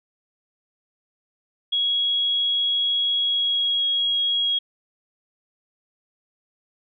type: tone with pitch glide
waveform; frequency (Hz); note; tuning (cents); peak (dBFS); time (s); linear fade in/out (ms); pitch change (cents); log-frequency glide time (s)
sine; 3322 to 3299; G#7 to G#7; 0 to -12; -19; 1.72-4.59; 10; -12; 3.19-3.9
effects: none